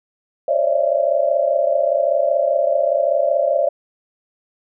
sine tone cluster, 538 / 574 / 599 / 672 Hz, C5 / D5 / D5 / E5, +48 / -40 / +34 / +33 cents, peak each -20 dBFS, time 0.48-3.69 s, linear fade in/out 5 ms, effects none

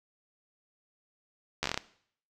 slowing click train, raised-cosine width 0.2 ms, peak -12 dBFS, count 8, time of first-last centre 1.63-1.776 s, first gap 12 ms, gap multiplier 1.18, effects noise-tail reverb RT60 0.6 s tail -18 dB re dry

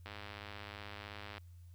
click train, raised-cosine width 0.3 ms, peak -30 dBFS, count 137, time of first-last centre 0.06-1.38 s, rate 103 Hz, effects added 87 Hz sine -52 dBFS peak until 1.74 s + white hiss -75 dBFS RMS until 1.74 s

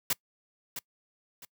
white noise with echo, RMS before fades -27 dBFS, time 0.1-0.13 s, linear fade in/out 2 ms, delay 660 ms, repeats 2, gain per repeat -10 dB, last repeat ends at 1.45 s, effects noise-tail reverb RT60 0.1 s tail -25 dB re dry + high-pass 80 Hz 12 dB/octave

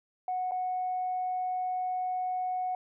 sine tone with dropouts, 736 Hz, F#5, 9 cents flat, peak -28 dBFS, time 0.28-2.75 s, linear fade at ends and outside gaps 2 ms, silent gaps 0.511-0.518 s, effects tanh soft clip ceiling -24 dBFS

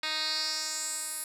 10% pulse tone with band-pass filter sweep, 311.1 Hz, D#4, in tune, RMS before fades -33 dBFS, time 0.03-1.24 s, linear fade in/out 2 ms, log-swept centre 3300 to 11000 Hz, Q 3.2, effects none

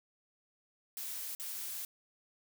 blue noise with dropouts, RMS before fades -41 dBFS, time 0.97-1.85 s, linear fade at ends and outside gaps 1 ms, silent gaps 1.35-1.398 s, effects none

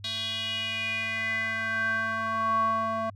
square tone with band-pass filter sweep, 223.3 Hz, A3, 26 cents sharp, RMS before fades -29 dBFS, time 0.04-3.1 s, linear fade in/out 5 ms, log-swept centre 3700 to 880 Hz, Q 6.7, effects added 100 Hz sine -44 dBFS peak until 3.15 s

